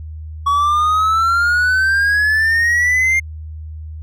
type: exponential sweep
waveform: triangle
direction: up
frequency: 1122 to 2123 Hz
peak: -10 dBFS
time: 0.46-3.2 s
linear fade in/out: 10 ms
effects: added 78 Hz sine -27 dBFS peak until 4.02 s